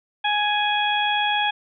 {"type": "harmonic tone", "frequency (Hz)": 833, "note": "G#5", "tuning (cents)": 5, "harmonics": [1, 2, 3, 4], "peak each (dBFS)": [-22, -26, -27, -25], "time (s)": [0.24, 1.51], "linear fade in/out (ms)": 10, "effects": []}